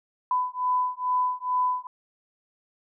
sine beating tone pair, 1000 / 1002.3 Hz, B5 / B5, +21 / +25 cents, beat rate 2.3 Hz, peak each -26 dBFS, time 0.31-1.87 s, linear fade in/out 2 ms, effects none

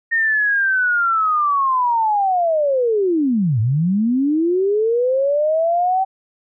sine linear two-way sweep, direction down then up, 1849 to 103.83 to 773 Hz, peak -14 dBFS, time 0.11-6.05 s, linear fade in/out 20 ms, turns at 3.6 s, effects none

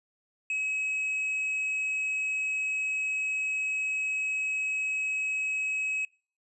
triangle tone, 2558 Hz, D#7, 47 cents sharp, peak -26 dBFS, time 0.5-6.05 s, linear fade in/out 2 ms, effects noise-tail reverb RT60 0.4 s tail -26 dB re dry + resampled to 24000 Hz

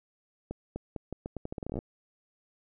accelerating click train, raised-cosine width 2 ms, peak -22 dBFS, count 18, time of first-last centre 0.51-1.789 s, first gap 250 ms, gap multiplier 0.81, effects none

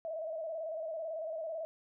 sine tone with vibrato, 641 Hz, E5, 49 cents flat, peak -36 dBFS, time 0.05-1.65 s, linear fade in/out 0 ms, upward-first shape square, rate 18 Hz, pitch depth 54 cents each way, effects none

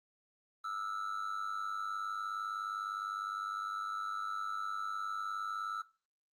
triangle tone with amplitude modulation, 1318.5 Hz, E6, in tune, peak -31 dBFS, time 0.64-5.82 s, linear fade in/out 5 ms, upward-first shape sine, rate 99.7 Hz, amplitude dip 75%, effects noise-tail reverb RT60 0.3 s tail -17 dB re dry + Opus 24 kbps

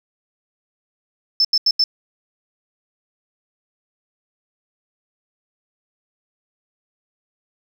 sine tone bursts, 5274 Hz, E8, in tune, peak -12 dBFS, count 4, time 1.4-1.84 s, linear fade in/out 2 ms, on 47 ms, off 84 ms, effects 7-bit

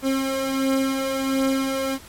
30% pulse beating tone pair, 267 / 268.4 Hz, C4 / C4, +35 / +44 cents, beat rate 1.4 Hz, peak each -24 / -19 dBFS, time 0.02-1.99 s, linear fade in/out 50 ms, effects pink hiss -44 dBFS RMS until 2.08 s + MP3 64 kbps

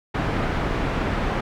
pink low-pass noise, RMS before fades -24 dBFS, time 0.14-1.41 s, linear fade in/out 10 ms, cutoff 1900 Hz, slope 12 dB/octave, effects none

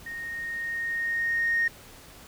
sine tone with level ramp, 1855 Hz, A#6, 9 cents flat, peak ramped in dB -34 to -20 dBFS, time 0.06-1.68 s, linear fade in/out 5 ms, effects tanh soft clip ceiling -17 dBFS + pink hiss -49 dBFS RMS until 2.27 s

